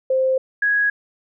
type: tone pair in turn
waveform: sine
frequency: 523.3 / 1661.4 Hz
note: C5 / G#6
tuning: 0 / 0 cents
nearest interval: octave + minor sixth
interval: 2000 cents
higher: second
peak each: -15 dBFS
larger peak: neither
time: 0.1-0.38 / 0.62-0.9 s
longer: neither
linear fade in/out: 5 ms
effects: none